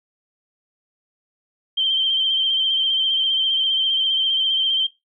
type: tone with vibrato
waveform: sine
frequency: 3136 Hz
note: G7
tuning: in tune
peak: -16 dBFS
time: 1.77-4.87 s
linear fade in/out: 10 ms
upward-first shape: sine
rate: 15 Hz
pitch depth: 37 cents each way
effects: noise-tail reverb RT60 0.2 s tail -18 dB re dry